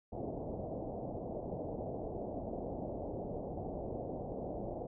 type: low-pass noise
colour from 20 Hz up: white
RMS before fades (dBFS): -41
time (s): 0.12-4.87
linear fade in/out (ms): 10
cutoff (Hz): 720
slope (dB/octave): 48
effects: none